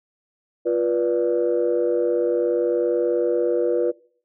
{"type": "chord", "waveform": "sine", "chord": "B diminished", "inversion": "second", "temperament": "equal with one note detuned", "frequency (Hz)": [349.2, 486.8, 587.3], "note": ["F4", "B4", "D5"], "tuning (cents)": [0, -25, 0], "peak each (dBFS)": [-21, -20, -25], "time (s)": [0.65, 3.92], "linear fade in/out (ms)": 20, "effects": ["noise-tail reverb RT60 0.5 s tail -21 dB re dry", "tanh soft clip ceiling -11 dBFS"]}